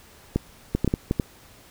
clicks, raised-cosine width 3 ms, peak -8 dBFS, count 7, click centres 0.36 / 0.75 / 0.846 / 0.877 / 0.939 / 1.111 / 1.198 s, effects pink hiss -51 dBFS RMS until 1.7 s

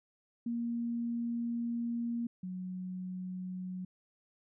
sine tone pair in turn, 235.1 / 183.89 Hz, A#3 / F#3, +15 / -10 cents, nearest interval major third, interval 425 cents, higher first, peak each -32 / -37 dBFS, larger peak first, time 0.46-2.27 / 2.43-3.85 s, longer first, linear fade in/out 5 ms, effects none

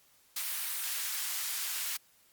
white high-pass noise, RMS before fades -35 dBFS, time 0.36-1.97 s, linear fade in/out 5 ms, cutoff 1300 Hz, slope 12 dB/octave, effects white hiss -65 dBFS RMS until 2.32 s + Opus 48 kbps

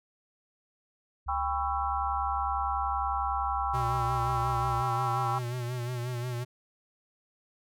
sine tone with pitch glide, 68 to 64.18 Hz, C#2 to C2, -33 to -33 cents, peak -36 dBFS, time 1.26-4.82 s, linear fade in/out 10 ms, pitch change -100 cents, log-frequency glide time 1.65-3.46 s
sine chord, C# half-diminished seventh, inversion second, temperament just, 798.3 / 997.9 / 1108.7 / 1330.5 Hz, G5 / B5 / C#6 / E6, +31 / +18 / 0 / +16 cents, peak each -31 / -35 / -34 / -34 dBFS, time 1.28-5.39 s, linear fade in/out 10 ms
square tone with vibrato, 122.7 Hz, B2, 11 cents flat, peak -32 dBFS, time 3.73-6.45 s, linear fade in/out 20 ms, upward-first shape sine, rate 5.6 Hz, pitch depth 55 cents each way
effects none

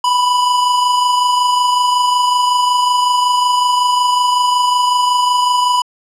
square tone pair together, 987.8 / 1013.2 Hz, B5 / B5, 0 / +44 cents, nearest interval unison, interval 44 cents, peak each -12 / -23 dBFS, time 0.04-5.82 s, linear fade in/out 5 ms, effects low-pass 8000 Hz 12 dB/octave

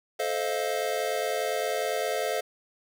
square chord, F dominant seventh, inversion first, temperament just, 436.5 / 523.8 / 628.6 / 698.5 Hz, A4 / C5 / Eb5 / F5, -14 / +2 / +18 / 0 cents, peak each -33 dBFS, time 0.19-2.41 s, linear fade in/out 10 ms, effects none

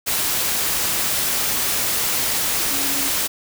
sine tone in noise, 277.2 Hz, C#4, in tune, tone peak -31 dBFS, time 2.7-3.1 s, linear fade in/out 20 ms, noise white, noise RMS -21 dBFS, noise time 0.06-3.28 s, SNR -13 dB, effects none

